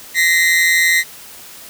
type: tone pair together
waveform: 40% pulse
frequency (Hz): 1880.4 / 2052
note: A#6 / C7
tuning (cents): +15 / -34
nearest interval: major second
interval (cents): 151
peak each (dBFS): -13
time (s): 0.14-1.04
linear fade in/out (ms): 50
effects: white hiss -37 dBFS RMS until 1.69 s